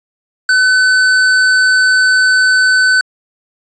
square tone, 1512 Hz, F#6, 37 cents sharp, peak -8 dBFS, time 0.49-3.01 s, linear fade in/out 2 ms, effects resampled to 16000 Hz + 8-bit

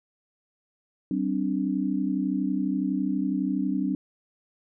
sine chord, G suspended fourth, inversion none, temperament equal with one note detuned, 191.96 / 261.6 / 293.7 Hz, G3 / C4 / D4, -36 / 0 / 0 cents, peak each -28 dBFS, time 1.11-3.95 s, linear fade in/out 2 ms, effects none

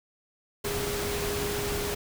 sine tone in noise, 409.3 Hz, G#4, 25 cents flat, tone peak -32 dBFS, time 0.64-1.95 s, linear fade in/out 10 ms, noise pink, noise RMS -32 dBFS, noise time 0.64-1.95 s, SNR -3 dB, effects none

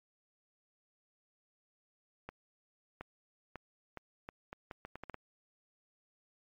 accelerating click train, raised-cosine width 0.5 ms, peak -28 dBFS, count 12, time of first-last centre 2.29-5.143 s, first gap 720 ms, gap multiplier 0.76, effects MP3 48 kbps

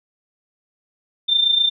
sine tone with amplitude modulation, 3586 Hz, A7, 32 cents sharp, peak -11 dBFS, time 1.28-1.7 s, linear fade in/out 20 ms, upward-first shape sine, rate 27.8 Hz, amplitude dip 65%, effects none

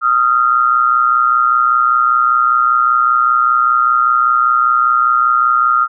sine tone pair together, 1244.5 / 1369.6 Hz, D#6 / F6, 0 / -34 cents, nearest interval major second, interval 166 cents, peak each -12 dBFS, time 0.01-5.88 s, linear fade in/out 50 ms, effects none

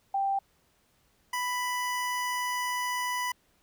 sine / 25% pulse tone pair in turn, 786 / 990.3 Hz, G5 / B5, +4 / +4 cents, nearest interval major third, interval 400 cents, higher second, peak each -25 dBFS, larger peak neither, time 0.14-0.39 / 1.33-3.32 s, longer second, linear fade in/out 5 ms, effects pink hiss -68 dBFS RMS until 3.62 s

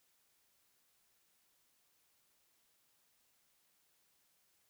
silence, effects white hiss -75 dBFS RMS until 4.69 s

